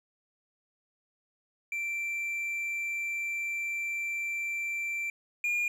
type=tone pair in turn; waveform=triangle; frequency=2348 / 2422 Hz; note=D7 / D#7; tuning=-1 / -47 cents; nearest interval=minor second; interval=54 cents; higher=second; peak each=-29 / -25 dBFS; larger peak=second; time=1.72-5.1 / 5.44-5.68 s; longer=first; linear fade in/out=2 ms; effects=none